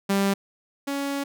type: tone pair in turn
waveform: sawtooth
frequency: 197.3 / 279.7 Hz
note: G3 / C#4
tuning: +11 / +16 cents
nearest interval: tritone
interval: 605 cents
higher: second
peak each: -16 / -22 dBFS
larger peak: first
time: 0.09-0.34 / 0.87-1.24 s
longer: second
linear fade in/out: 10 ms
effects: none